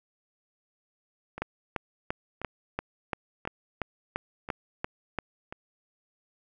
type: two click trains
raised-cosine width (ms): 0.5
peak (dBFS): -23 / -14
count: 5 / 12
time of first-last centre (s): 1.38-5.525 / 1.42-5.187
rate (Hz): 0.965 / 2.92
effects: none

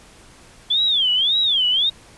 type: tone with vibrato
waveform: sine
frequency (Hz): 3374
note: G#7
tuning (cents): +27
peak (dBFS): -15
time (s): 0.7-1.9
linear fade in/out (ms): 10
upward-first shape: sine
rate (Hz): 1.8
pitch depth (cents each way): 240
effects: pink hiss -47 dBFS RMS until 2.17 s + resampled to 24000 Hz

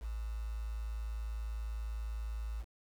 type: tone with quantisation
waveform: sine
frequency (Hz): 55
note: A1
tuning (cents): 0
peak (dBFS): -36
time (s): 0-2.65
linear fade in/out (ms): 50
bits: 9
effects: none

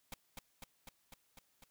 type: noise with echo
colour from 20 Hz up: pink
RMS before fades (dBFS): -45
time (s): 0.12-0.14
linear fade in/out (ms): 2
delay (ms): 250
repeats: 6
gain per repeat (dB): -2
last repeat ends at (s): 1.64
effects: white hiss -75 dBFS RMS until 1.7 s

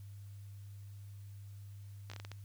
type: slowing click train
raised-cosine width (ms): 0.2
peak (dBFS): -29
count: 7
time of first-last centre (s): 2.1-2.317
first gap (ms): 15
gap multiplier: 1.35
effects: added 100 Hz sine -47 dBFS peak until 2.44 s + white hiss -68 dBFS RMS until 2.44 s

